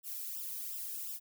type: noise with flanger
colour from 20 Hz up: violet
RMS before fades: -41 dBFS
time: 0.03-1.2 s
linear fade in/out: 50 ms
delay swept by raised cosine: 0.46 to 1.46 ms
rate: 2.8 Hz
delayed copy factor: -0.9
effects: none